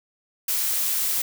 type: noise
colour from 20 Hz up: blue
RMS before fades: -24 dBFS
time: 0.48-1.22 s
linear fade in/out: 5 ms
effects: none